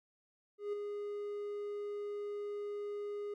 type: tone with ADSR envelope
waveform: triangle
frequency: 411.6 Hz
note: G#4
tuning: 16 cents flat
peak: -31 dBFS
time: 0.58-3.34 s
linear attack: 150 ms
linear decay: 8 ms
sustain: -5 dB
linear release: 4 ms
effects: none